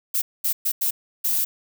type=noise bursts at uneven times; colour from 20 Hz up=violet; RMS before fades=-22 dBFS; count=5; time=0.14-0.22 / 0.44-0.53 / 0.65-0.72 / 0.81-0.91 / 1.24-1.45 s; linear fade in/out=10 ms; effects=none